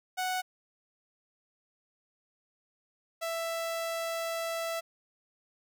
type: tone pair in turn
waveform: sawtooth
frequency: 740 / 662.3 Hz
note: F#5 / E5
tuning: 0 / +8 cents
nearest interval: major second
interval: 192 cents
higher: first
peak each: -26 / -28 dBFS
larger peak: first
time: 0.17-0.42 / 3.21-4.81 s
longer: second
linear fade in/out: 20 ms
effects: none